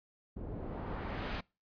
pink noise with low-pass filter sweep, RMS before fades -40 dBFS, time 0.36-1.41 s, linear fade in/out 10 ms, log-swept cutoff 330 to 3800 Hz, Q 0.75, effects noise-tail reverb RT60 0.3 s tail -26 dB re dry + resampled to 11025 Hz

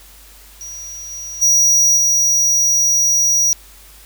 square tone with level steps, 5780 Hz, F#8, 41 cents flat, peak -29 / -27 / -10 / -12 dBFS, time 0.61-3.53 s, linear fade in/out 0 ms, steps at 1.1 / 1.41 / 1.96 s, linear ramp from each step 20 ms, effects added 50 Hz sine -44 dBFS peak until 4.05 s + white hiss -44 dBFS RMS until 4.05 s

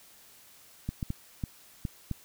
clicks, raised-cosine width 5 ms, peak -19 dBFS, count 6, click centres 0.89 / 1.028 / 1.104 / 1.438 / 1.852 / 2.113 s, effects white hiss -56 dBFS RMS until 2.24 s

